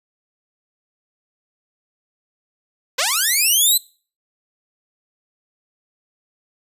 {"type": "linear sweep", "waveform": "5% pulse", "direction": "up", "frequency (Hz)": [466.2, 4100], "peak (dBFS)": -5, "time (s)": [2.98, 3.78], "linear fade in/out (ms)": 10, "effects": ["noise-tail reverb RT60 0.4 s tail -23 dB re dry", "resampled to 32000 Hz"]}